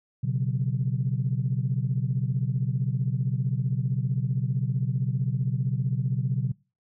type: chord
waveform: sine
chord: B suspended second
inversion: none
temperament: just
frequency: 123.47 / 138.9 / 185.21 Hz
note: B2 / C#3 / F#3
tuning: 0 / +4 / +2 cents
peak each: -26 / -26 / -32 dBFS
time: 0.23-6.52 s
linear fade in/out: 10 ms
effects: noise-tail reverb RT60 0.3 s tail -23 dB re dry + tanh soft clip ceiling -15 dBFS